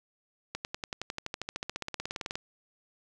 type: accelerating click train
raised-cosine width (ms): 0.2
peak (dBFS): -17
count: 27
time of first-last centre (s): 0.55-2.355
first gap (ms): 99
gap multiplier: 0.97
effects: none